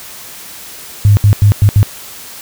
sine tone bursts at uneven times, 102.6 Hz, G#2, 21 cents flat, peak -3 dBFS, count 5, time 1.05-1.17 / 1.24-1.33 / 1.42-1.52 / 1.62-1.69 / 1.76-1.83 s, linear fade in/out 0 ms, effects white hiss -31 dBFS RMS until 2.41 s

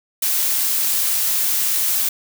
blue noise, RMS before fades -19 dBFS, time 0.22-2.09 s, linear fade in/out 5 ms, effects none

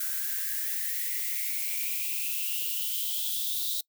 violet noise with high-pass filter sweep, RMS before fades -31 dBFS, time 0-3.81 s, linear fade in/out 5 ms, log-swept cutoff 1500 to 3800 Hz, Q 9.1, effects noise-tail reverb RT60 0.1 s tail -23 dB re dry

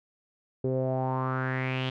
sawtooth tone with low-pass filter sweep, 130 Hz, C3, 11 cents flat, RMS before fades -29 dBFS, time 0.64-1.9 s, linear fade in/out 5 ms, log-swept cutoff 420 to 3300 Hz, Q 5.1, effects none

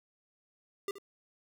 square tone with echo, 398.2 Hz, G4, 27 cents sharp, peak -33 dBFS, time 0.88-0.91 s, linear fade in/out 2 ms, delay 74 ms, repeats 1, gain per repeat -13 dB, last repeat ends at 0.984 s, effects none

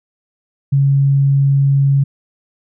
sine tone, 138.59 Hz, C#3, in tune, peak -9 dBFS, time 0.72-2.04 s, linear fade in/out 10 ms, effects none

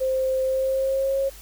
sine tone with pitch glide, 523.3 to 543.9 Hz, C5 to C#5, 0 to -33 cents, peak -20 dBFS, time 0-1.3 s, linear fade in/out 20 ms, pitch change +67 cents, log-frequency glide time 0.44-1.19 s, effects added 50 Hz sine -44 dBFS peak until 1.41 s + white hiss -46 dBFS RMS until 1.41 s

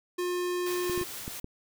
square tone, 356.9 Hz, F4, 38 cents sharp, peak -29 dBFS, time 0.18-1.04 s, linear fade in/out 10 ms
white noise with tremolo, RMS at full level -39 dBFS, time 0.66-1.4 s, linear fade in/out 5 ms, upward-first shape triangle, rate 4.5 Hz, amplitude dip 25%
clicks, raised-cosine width 3 ms, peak -24 dBFS, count 5, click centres 0.897 / 0.977 / 1.014 / 1.279 / 1.444 s
effects none

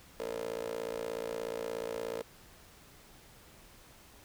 15% pulse tone with high-pass filter, 56.8 Hz, A#1, 44 cents flat, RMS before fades -38 dBFS, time 0.2-2.22 s, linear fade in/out 0 ms, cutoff 440 Hz, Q 7.1, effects pink hiss -57 dBFS RMS until 4.24 s

